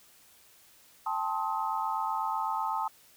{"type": "chord", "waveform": "sine", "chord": "A half-diminished seventh", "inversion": "third", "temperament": "just", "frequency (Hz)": [792, 880, 1056, 1267.2], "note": ["G5", "A5", "C6", "Eb6"], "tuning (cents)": [18, 0, 16, 31], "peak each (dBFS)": [-37, -31, -36, -35], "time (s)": [1.06, 2.88], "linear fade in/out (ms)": 5, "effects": ["white hiss -59 dBFS RMS until 3.16 s"]}